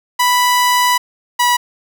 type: tone pair in turn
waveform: sawtooth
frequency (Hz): 987.8 / 974.2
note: B5 / B5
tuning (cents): 0 / -24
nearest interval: unison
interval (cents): 24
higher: first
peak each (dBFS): -7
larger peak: neither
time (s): 0.19-0.98 / 1.39-1.57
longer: first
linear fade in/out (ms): 10
effects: none